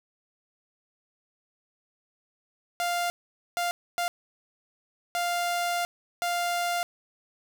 sawtooth tone bursts at uneven times, 698.5 Hz, F5, in tune, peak -22 dBFS, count 5, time 2.8-3.1 / 3.57-3.71 / 3.98-4.08 / 5.15-5.85 / 6.22-6.83 s, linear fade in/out 0 ms, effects 10-bit

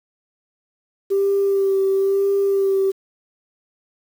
sine tone with vibrato, 392 Hz, G4, in tune, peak -14 dBFS, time 1.1-2.92 s, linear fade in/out 20 ms, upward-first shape sine, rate 1 Hz, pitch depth 22 cents each way, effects tanh soft clip ceiling -11 dBFS + 7-bit

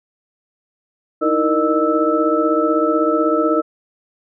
sine tone cluster, 309.9 / 325.9 / 465.5 / 609 / 1313 Hz, D#4 / E4 / A#4 / D#5 / E6, -7 / -20 / -2 / -37 / -7 cents, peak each -20 dBFS, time 1.21-3.62 s, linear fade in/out 20 ms, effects none

